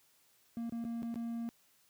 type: tone with dropouts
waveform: triangle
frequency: 232.3 Hz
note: A#3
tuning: 6 cents flat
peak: -34 dBFS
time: 0.57-1.49 s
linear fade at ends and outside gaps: 0 ms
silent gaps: 0.695-0.723 / 0.841-0.85 / 1.022-1.03 / 1.142-1.157 s
effects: white hiss -69 dBFS RMS until 1.89 s + high-pass 60 Hz 12 dB/octave